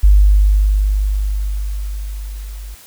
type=tone with level ramp; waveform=sine; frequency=50.3 Hz; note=G1; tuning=45 cents sharp; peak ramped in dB=-4 to -27 dBFS; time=0.03-2.75 s; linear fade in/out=10 ms; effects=white hiss -42 dBFS RMS until 2.86 s